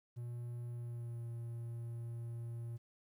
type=tone with pitch glide; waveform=triangle; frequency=120 to 117.19 Hz; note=B2 to A#2; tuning=-49 to +10 cents; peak=-39 dBFS; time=0.16-2.78 s; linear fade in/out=20 ms; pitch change=-41 cents; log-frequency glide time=0.69-1.28 s; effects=12-bit